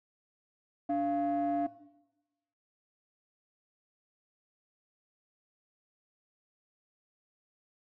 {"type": "ring-modulated tone", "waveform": "triangle", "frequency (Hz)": 200.4, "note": "G3", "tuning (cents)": 38, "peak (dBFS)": -21, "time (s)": [0.89, 1.67], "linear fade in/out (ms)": 10, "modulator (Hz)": 491, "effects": ["noise-tail reverb RT60 1.0 s tail -18 dB re dry", "tanh soft clip ceiling -23 dBFS"]}